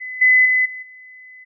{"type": "tone with level steps", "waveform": "sine", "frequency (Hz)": 2016, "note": "B6", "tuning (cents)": 35, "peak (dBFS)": [-27, -9, -13, -29, -39], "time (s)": [0, 1.45], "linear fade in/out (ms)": 20, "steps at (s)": [0.21, 0.45, 0.65, 0.82], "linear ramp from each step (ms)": 10, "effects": []}